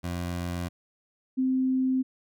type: tone pair in turn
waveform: 20% pulse / sine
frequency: 87.6 / 259.9 Hz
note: F2 / C4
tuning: +6 / -11 cents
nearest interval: octave + perfect fifth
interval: 1883 cents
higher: second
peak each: -25 / -22 dBFS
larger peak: second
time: 0.03-0.69 / 1.37-2.03 s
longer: neither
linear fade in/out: 20 ms
effects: none